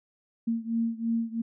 sine beating tone pair, 228.2 / 231.2 Hz, A#3 / A#3, -37 / -14 cents, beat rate 3 Hz, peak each -28 / -30 dBFS, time 0.47-1.42 s, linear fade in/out 10 ms, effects none

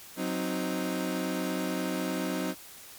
30% pulse chord, C diminished, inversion second, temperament equal, 185 / 261.6 / 311.1 Hz, Gb3 / C4 / Eb4, 0 / 0 / 0 cents, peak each -31 dBFS, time 0.16-2.55 s, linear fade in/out 50 ms, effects white hiss -48 dBFS RMS until 2.98 s + MP3 96 kbps

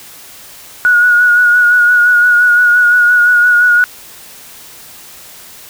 sine tone with vibrato, 1453 Hz, F#6, 32 cents flat, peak -5 dBFS, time 0.85-3.84 s, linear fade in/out 0 ms, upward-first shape sine, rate 5.8 Hz, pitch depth 28 cents each way, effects white hiss -35 dBFS RMS until 5.69 s

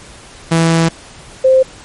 sawtooth / sine tone pair in turn, 164.81 / 523.2 Hz, E3 / C5, 0 / 0 cents, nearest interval octave + minor sixth, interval 2000 cents, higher second, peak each -5 dBFS, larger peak neither, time 0.51-0.89 / 1.44-1.63 s, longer first, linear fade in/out 10 ms, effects pink hiss -37 dBFS RMS until 1.84 s + MP3 48 kbps

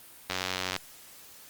click train, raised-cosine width 0.2 ms, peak -12 dBFS, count 44, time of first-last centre 0.3-0.764 s, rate 92.7 Hz, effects white hiss -51 dBFS RMS until 1.49 s + Opus 32 kbps

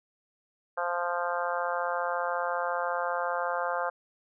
harmonic tone, 174.6 Hz, F3, in tune, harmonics 3 / 4 / 5 / 6 / 7 / 8 / 9, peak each -33 / -34 / -35 / -36 / -36 / -37 / -38 dBFS, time 0.77-3.9 s, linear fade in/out 10 ms, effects none

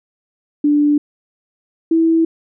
sine tone pair in turn, 293.7 / 327.1 Hz, D4 / E4, 0 / -13 cents, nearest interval major second, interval 187 cents, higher second, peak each -10 dBFS, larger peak neither, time 0.64-0.98 / 1.91-2.25 s, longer neither, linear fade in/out 5 ms, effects none

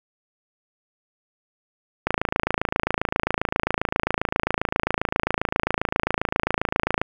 click train, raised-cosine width 0.5 ms, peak -5 dBFS, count 137, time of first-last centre 2.07-7.015 s, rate 27.5 Hz, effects 7-bit

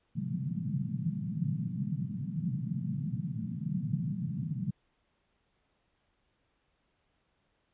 white band-pass noise, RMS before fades -34 dBFS, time 0.15-4.71 s, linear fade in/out 10 ms, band 120 to 200 Hz, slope 48 dB/octave, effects pink hiss -75 dBFS RMS until 7.73 s + resampled to 8000 Hz

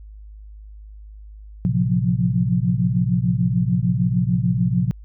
sine tone cluster, 114.8 / 133 / 173.9 / 180.6 Hz, A#2 / C3 / F3 / F#3, -26 / +29 / -7 / -42 cents, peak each -22 dBFS, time 1.65-4.91 s, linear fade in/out 0 ms, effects added 52 Hz sine -37 dBFS peak until 5.04 s

